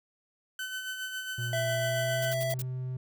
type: tone with tremolo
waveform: 30% pulse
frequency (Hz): 1520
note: F#6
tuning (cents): +46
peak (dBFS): -30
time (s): 0.59-2.33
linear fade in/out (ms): 2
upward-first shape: sine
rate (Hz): 7.3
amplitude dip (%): 45
type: tone with pitch glide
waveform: triangle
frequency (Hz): 120.2 to 128.09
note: B2 to C3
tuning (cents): -46 to -36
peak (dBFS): -30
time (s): 1.38-2.97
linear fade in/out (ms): 5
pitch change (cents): +110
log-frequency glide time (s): 1.73-2.35
type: tone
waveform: square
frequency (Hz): 661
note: E5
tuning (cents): +5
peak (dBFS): -30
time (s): 1.53-2.54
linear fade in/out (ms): 2
type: noise bursts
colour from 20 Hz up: blue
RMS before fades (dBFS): -38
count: 5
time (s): 2.22-2.621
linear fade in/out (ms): 5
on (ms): 33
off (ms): 59
effects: none